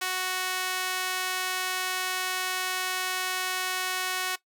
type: tone with high-pass filter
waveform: sawtooth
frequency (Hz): 370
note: F#4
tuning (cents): 0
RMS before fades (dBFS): -30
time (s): 0.01-4.36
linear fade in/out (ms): 10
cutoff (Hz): 1200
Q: 0.67
effects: noise-tail reverb RT60 0.1 s tail -18 dB re dry